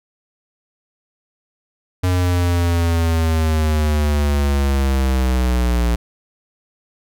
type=linear sweep; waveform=square; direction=down; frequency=91.4 to 58.3 Hz; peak=-15 dBFS; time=2.03-5.96 s; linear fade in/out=10 ms; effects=none